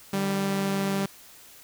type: tone pair together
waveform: sawtooth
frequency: 150.5 / 196 Hz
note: D3 / G3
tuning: +43 / 0 cents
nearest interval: perfect fourth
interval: 457 cents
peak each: -30 / -21 dBFS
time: 0.13-1.06 s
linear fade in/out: 5 ms
effects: white hiss -50 dBFS RMS until 1.63 s